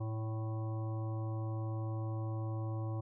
harmonic tone with a mistuned harmonic, 110 Hz, A2, in tune, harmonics 1 / 3 / 5 / 7 / 9 / 10, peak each -35 / -45 / -49 / -52 / -54 / -55 dBFS, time 0-3.01 s, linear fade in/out 10 ms, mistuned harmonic 5, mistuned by +22 cents, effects none

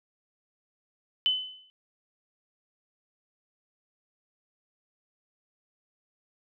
sine tone with exponential decay, 3025 Hz, F#7, 38 cents sharp, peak -19 dBFS, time 1.26-1.7 s, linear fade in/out 0 ms, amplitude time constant 94 ms, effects none

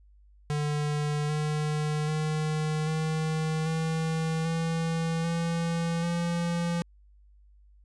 square tone with pitch steps, 148.4 / 151.43 / 154.52 / 157.68 / 160.9 / 164.19 / 167.54 / 170.96 Hz, D3 / D#3 / D#3 / D#3 / E3 / E3 / E3 / F3, +18 / -47 / -12 / +23 / -42 / -7 / +28 / -37 cents, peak -27 dBFS, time 0.5-6.82 s, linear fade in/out 0 ms, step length 790 ms, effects added 50 Hz sine -54 dBFS peak until 7.84 s + resampled to 22050 Hz

